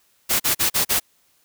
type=noise bursts; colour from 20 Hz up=white; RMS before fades=-19 dBFS; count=5; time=0.29-1 s; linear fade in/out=20 ms; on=110 ms; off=40 ms; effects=white hiss -62 dBFS RMS until 1.44 s